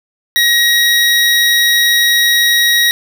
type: tone pair together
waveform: square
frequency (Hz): 1893 / 3811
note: A#6 / A#7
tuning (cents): +26 / +38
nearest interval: octave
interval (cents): 1212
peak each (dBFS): -12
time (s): 0.36-2.91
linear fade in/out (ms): 0
effects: none